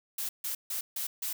blue noise bursts, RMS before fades -34 dBFS, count 5, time 0.18-1.33 s, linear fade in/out 5 ms, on 110 ms, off 150 ms, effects none

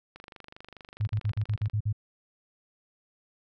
click train, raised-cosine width 0.3 ms, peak -29 dBFS, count 39, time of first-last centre 0.16-1.698 s, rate 24.7 Hz
sine tone bursts, 105.7 Hz, G#2, 31 cents sharp, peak -24 dBFS, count 8, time 1-1.928 s, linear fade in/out 10 ms, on 74 ms, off 48 ms
effects none

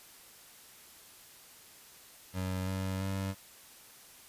25% pulse tone with pitch steps, 93.2 / 94.88 / 96.6 Hz, F#2 / F#2 / G2, +13 / +44 / -25 cents, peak -29 dBFS, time 2.33-3.35 s, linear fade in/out 50 ms, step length 340 ms, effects white hiss -55 dBFS RMS until 4.28 s + resampled to 32000 Hz

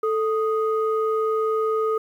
sine tone pair together, 440 / 1244.5 Hz, A4 / D#6, 0 / 0 cents, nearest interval octave + tritone, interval 1800 cents, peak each -20 / -25 dBFS, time 0.03-1.98 s, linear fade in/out 5 ms, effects tanh soft clip ceiling -12 dBFS + 9-bit

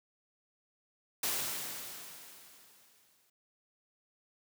white noise with exponential decay, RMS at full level -32 dBFS, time 1.23-3.3 s, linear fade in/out 5 ms, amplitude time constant 450 ms, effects high-pass 100 Hz 12 dB/octave

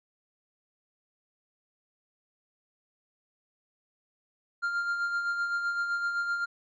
triangle tone with tremolo, 1396.9 Hz, F6, in tune, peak -24 dBFS, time 4.62-6.46 s, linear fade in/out 20 ms, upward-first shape sine, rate 7.8 Hz, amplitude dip 45%, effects resampled to 16000 Hz

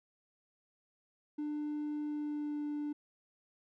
triangle tone with pitch glide, 298 to 295.1 Hz, D4 to D4, +25 to +8 cents, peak -32 dBFS, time 1.38-2.93 s, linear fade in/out 10 ms, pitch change -17 cents, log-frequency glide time 2.03-2.65 s, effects tanh soft clip ceiling -29 dBFS

